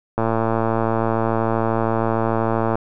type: click train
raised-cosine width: 1 ms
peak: -6 dBFS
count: 292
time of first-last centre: 0.18-2.755 s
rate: 113 Hz
effects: none